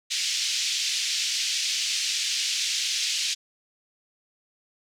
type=band-pass noise; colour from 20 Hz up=white; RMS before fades=-27 dBFS; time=0.1-3.35 s; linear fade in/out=20 ms; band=2500 to 6200 Hz; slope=24 dB/octave; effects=none